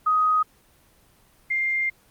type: tone pair in turn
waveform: sine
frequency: 1253 / 2107 Hz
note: D#6 / C7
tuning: +12 / +12 cents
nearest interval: major sixth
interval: 900 cents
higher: second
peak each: -17 / -21 dBFS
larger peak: first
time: 0.06-0.43 / 1.5-1.9 s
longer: second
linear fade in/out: 10 ms
effects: pink hiss -58 dBFS RMS until 2.1 s + Opus 24 kbps